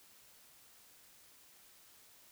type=silence; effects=white hiss -62 dBFS RMS until 2.31 s